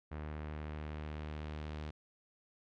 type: tone with low-pass filter sweep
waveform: sawtooth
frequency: 76.1 Hz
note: D#2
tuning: 38 cents flat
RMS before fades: -43 dBFS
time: 0.11-1.91 s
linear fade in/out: 10 ms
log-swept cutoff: 1900 to 3900 Hz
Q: 1.1
effects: none